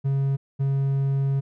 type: tone pair in turn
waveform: triangle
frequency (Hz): 137.2 / 137.2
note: C#3 / C#3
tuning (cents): -17 / -17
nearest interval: unison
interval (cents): 0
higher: neither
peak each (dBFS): -18 / -18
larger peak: neither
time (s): 0.04-0.37 / 0.59-1.41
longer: second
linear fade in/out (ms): 20
effects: none